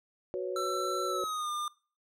sine chord, F# suspended fourth, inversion none, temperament equal, 370 / 493.9 / 554.4 Hz, F#4 / B4 / C#5, 0 / 0 / 0 cents, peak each -34 / -38 / -37 dBFS, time 0.34-1.24 s, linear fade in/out 0 ms
square tone with pitch glide, 1336 to 1204.1 Hz, E6 to D6, +23 to +43 cents, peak -33 dBFS, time 0.56-1.68 s, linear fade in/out 2 ms, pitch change -180 cents, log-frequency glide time 1.06-1.5 s
effects noise-tail reverb RT60 0.4 s tail -22 dB re dry + low-pass 12000 Hz 12 dB/octave

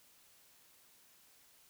silence, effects white hiss -65 dBFS RMS until 1.69 s

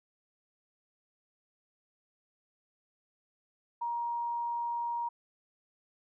sine tone, 944 Hz, A#5, 22 cents sharp, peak -31 dBFS, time 3.81-5.09 s, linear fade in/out 10 ms, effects none

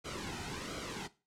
pink noise with flanger, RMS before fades -41 dBFS, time 0.04-1.08 s, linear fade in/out 20 ms, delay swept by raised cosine 1.1 to 1.82 ms, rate 1.4 Hz, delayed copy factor -0.65, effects noise-tail reverb RT60 0.3 s tail -17 dB re dry + low-pass 7000 Hz 12 dB/octave

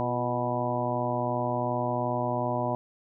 harmonic tone with a mistuned harmonic, 122.7 Hz, B2, 11 cents flat, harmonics 1 / 2 / 3 / 4 / 5 / 6 / 7 / 8, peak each -33 / -34 / -36 / -39 / -31 / -34 / -37 / -33 dBFS, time 0-2.75 s, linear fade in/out 0 ms, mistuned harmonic 3, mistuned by -56 cents, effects none

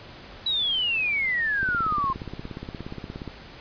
sine exponential sweep, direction down, 3951 to 1046.5 Hz, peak -22 dBFS, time 0.46-2.13 s, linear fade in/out 5 ms
click train, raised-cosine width 3 ms, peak -21 dBFS, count 29, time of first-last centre 1.63-3.277 s, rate 17 Hz
effects pink hiss -44 dBFS RMS until 3.6 s + resampled to 11025 Hz

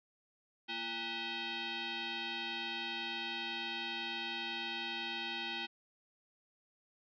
sine tone with frequency modulation, 342 Hz, F4, 36 cents flat, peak -37 dBFS, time 0.68-5.67 s, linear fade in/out 20 ms, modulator 574 Hz, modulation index 6.4, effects none

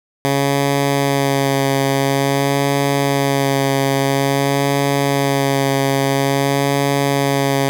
10% pulse tone with vibrato, 138.59 Hz, C#3, in tune, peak -6 dBFS, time 0.25-7.69 s, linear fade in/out 0 ms, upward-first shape sine, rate 0.49 Hz, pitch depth 21 cents each way, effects none

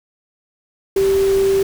sine tone in noise, 389.4 Hz, G4, 12 cents flat, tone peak -12 dBFS, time 0.96-1.63 s, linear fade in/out 5 ms, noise pink, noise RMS -29 dBFS, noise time 0.96-1.63 s, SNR +14 dB, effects none

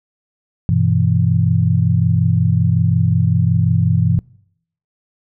sine chord, E minor, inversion first, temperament equal, 98 / 123.47 / 164.81 Hz, G2 / B2 / E3, 0 / 0 / 0 cents, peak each -16 dBFS, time 0.69-4.19 s, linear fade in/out 0 ms, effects noise-tail reverb RT60 0.7 s tail -24 dB re dry

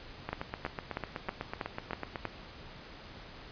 two click trains, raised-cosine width 0.5 ms, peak -20 / -18 dBFS, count 16 / 7, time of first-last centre 0.29-2.158 / 0.33-2.253 s, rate 8.03 / 3.12 Hz, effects pink hiss -49 dBFS RMS until 3.51 s + resampled to 11025 Hz

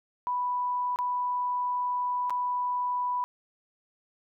sine tone with dropouts, 987.8 Hz, B5, in tune, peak -26 dBFS, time 0.27-3.24 s, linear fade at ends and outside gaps 0 ms, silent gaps 0.96-0.988 / 2.297-2.305 s, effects none

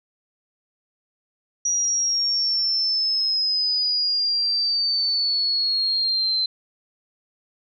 sine exponential sweep, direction down, 5790 to 4080 Hz, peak -19 dBFS, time 1.65-6.46 s, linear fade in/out 5 ms, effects none

